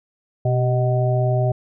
harmonic tone with a mistuned harmonic, 124.5 Hz, B2, 14 cents sharp, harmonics 1 / 3 / 5 / 6, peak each -17 / -27 / -23 / -29 dBFS, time 0.45-1.52 s, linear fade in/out 5 ms, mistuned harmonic 3, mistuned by +61 cents, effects none

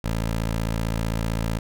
15% pulse tone, 55.6 Hz, A1, 19 cents sharp, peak -17 dBFS, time 0.04-1.59 s, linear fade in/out 5 ms, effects none

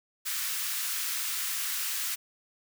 white high-pass noise, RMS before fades -32 dBFS, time 0.25-2.16 s, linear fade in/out 20 ms, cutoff 1200 Hz, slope 24 dB/octave, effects none

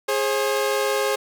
sawtooth tone pair together, 415.3 / 535.7 Hz, G#4 / C5, 0 / +41 cents, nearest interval major third, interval 441 cents, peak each -19 dBFS, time 0.08-1.16 s, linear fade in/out 10 ms, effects none

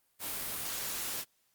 white noise, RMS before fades -37 dBFS, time 0.19-1.25 s, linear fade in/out 50 ms, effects white hiss -73 dBFS RMS until 1.54 s + Opus 32 kbps

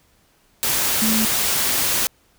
sine tone in noise, 220 Hz, A3, in tune, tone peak -19 dBFS, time 1.02-1.25 s, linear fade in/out 0 ms, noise white, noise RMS -20 dBFS, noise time 0.63-2.07 s, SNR -2 dB, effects pink hiss -59 dBFS RMS until 2.38 s

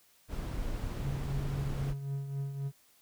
brown noise, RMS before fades -36 dBFS, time 0.28-1.95 s, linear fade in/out 50 ms
triangle tone with tremolo, 138.59 Hz, C#3, in tune, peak -29 dBFS, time 1.02-2.72 s, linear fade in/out 50 ms, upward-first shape triangle, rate 3.8 Hz, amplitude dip 60%
effects white hiss -65 dBFS RMS until 3.01 s

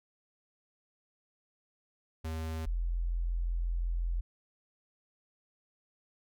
square / sine tone pair in turn, 80.1 / 42.79 Hz, E2 / F1, -49 / -35 cents, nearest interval major seventh, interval 1086 cents, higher first, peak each -35 / -29 dBFS, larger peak second, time 2.24-2.66 / 2.66-4.21 s, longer second, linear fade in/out 10 ms, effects none

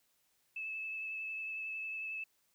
sine tone with vibrato, 2612 Hz, E7, 17 cents flat, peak -38 dBFS, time 0.56-2.24 s, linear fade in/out 5 ms, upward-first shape sine, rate 11 Hz, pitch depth 16 cents each way, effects white hiss -75 dBFS RMS until 2.54 s

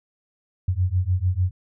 sine beating tone pair, 88.3 / 95 Hz, F2 / F#2, +20 / +46 cents, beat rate 6.7 Hz, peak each -22 dBFS, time 0.68-1.51 s, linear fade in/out 5 ms, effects none

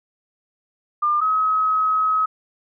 sine tone pair in turn, 1200 / 1275.4 Hz, D6 / D#6, +37 / +42 cents, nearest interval minor second, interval 105 cents, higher second, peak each -16 dBFS, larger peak neither, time 1.02-1.21 / 1.21-2.26 s, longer second, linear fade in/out 10 ms, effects none

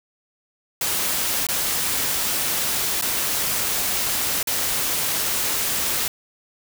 white noise with dropouts, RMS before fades -23 dBFS, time 0.81-6.08 s, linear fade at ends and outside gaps 2 ms, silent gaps 1.468-1.487 / 3.013-3.022 / 4.429-4.472 s, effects none

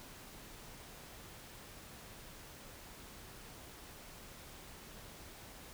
silence, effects pink hiss -53 dBFS RMS until 5.73 s

